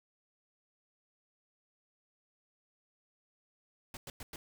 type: noise bursts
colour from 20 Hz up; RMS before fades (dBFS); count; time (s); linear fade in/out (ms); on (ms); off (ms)
pink; -45; 4; 3.94-4.36; 2; 30; 100
effects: none